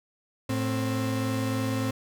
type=tone pair together; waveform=35% pulse; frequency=110 / 263.3 Hz; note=A2 / C4; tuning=0 / +11 cents; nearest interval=octave + minor third; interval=1511 cents; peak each=-27 dBFS; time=0.49-1.91 s; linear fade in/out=5 ms; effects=none